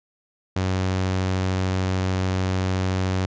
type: tone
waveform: sawtooth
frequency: 93.5 Hz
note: F#2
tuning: 19 cents sharp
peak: -17 dBFS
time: 0.56-3.26 s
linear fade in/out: 5 ms
effects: resampled to 16000 Hz